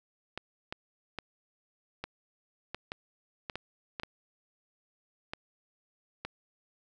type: clicks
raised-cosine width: 0.3 ms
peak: -20 dBFS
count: 12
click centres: 0.376 / 0.725 / 1.187 / 2.04 / 2.746 / 2.919 / 3.498 / 3.556 / 3.998 / 4.034 / 5.335 / 6.25 s
effects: none